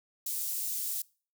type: high-pass noise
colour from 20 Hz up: white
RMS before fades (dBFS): -34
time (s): 0.26-1.02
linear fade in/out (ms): 5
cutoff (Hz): 7200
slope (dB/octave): 12
effects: noise-tail reverb RT60 0.4 s tail -24 dB re dry